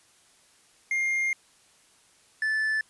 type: tone pair in turn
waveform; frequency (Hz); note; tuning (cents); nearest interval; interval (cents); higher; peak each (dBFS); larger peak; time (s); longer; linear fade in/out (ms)
triangle; 2119 / 1749.3; C7 / A6; +21 / -11; minor third; 332; first; -22; neither; 0.91-1.33 / 2.42-2.81; first; 2
effects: white hiss -60 dBFS RMS until 2.89 s + resampled to 24000 Hz